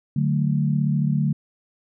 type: chord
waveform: sine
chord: D major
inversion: none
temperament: equal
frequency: 146.83 / 185 / 220 Hz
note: D3 / F#3 / A3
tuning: 0 / 0 / 0 cents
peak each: -20 / -25 / -25 dBFS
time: 0.16-1.33 s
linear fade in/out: 5 ms
effects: none